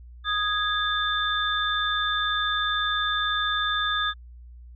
sine tone cluster, 1246 / 1659 / 3559 Hz, D#6 / G#6 / A7, +2 / -2 / +19 cents, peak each -27 dBFS, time 0.24-4.14 s, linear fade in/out 50 ms, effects added 60 Hz sine -42 dBFS peak until 4.75 s

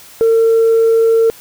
sine tone, 453.6 Hz, A#4, 47 cents flat, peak -6 dBFS, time 0.21-1.3 s, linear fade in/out 0 ms, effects tanh soft clip ceiling -5 dBFS + white hiss -39 dBFS RMS until 1.4 s

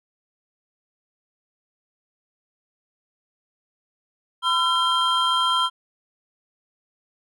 triangle tone cluster, 1014 / 1356 / 3187 Hz, B5 / E6 / G7, +45 / +49 / +28 cents, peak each -21 dBFS, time 4.42-5.7 s, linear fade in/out 50 ms, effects none

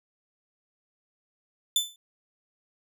sawtooth tone with exponential decay, 3520 Hz, A7, in tune, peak -15 dBFS, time 1.76-1.96 s, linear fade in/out 2 ms, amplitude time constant 43 ms, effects none

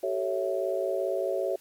sine chord, A dominant seventh, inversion third, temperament equal with one note detuned, 382.2 / 440 / 554.4 / 659.3 Hz, G4 / A4 / C#5 / E5, -44 / 0 / 0 / 0 cents, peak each -31 / -36 / -30 / -32 dBFS, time 0.03-1.56 s, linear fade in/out 5 ms, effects white hiss -59 dBFS RMS until 1.6 s + AAC 64 kbps

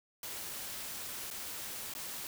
white noise with dropouts, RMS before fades -42 dBFS, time 0.23-2.27 s, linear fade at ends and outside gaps 1 ms, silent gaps 1.303-1.311 / 1.938-1.95 s, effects none

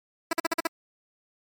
10% pulse tone bursts, 329.9 Hz, E4, 1 cent sharp, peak -14 dBFS, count 6, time 0.31-0.672 s, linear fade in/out 5 ms, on 22 ms, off 46 ms, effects MP3 96 kbps

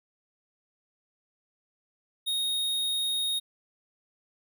square tone, 3729 Hz, A#7, in tune, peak -27 dBFS, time 2.26-3.4 s, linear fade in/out 20 ms, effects none

